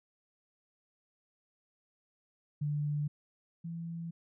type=tone pair in turn; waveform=sine; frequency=147.5 / 167.25 Hz; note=D3 / E3; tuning=+8 / +25 cents; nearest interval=major second; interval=217 cents; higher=second; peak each=-30 / -37 dBFS; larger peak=first; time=2.61-3.08 / 3.64-4.11 s; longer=neither; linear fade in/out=10 ms; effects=none